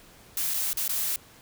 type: noise with dropouts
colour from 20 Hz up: blue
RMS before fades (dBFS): -28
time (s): 0.37-1.16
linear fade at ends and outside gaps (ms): 1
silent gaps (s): 0.538-0.542 / 0.731-0.771 / 0.879-0.893
effects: pink hiss -53 dBFS RMS until 1.41 s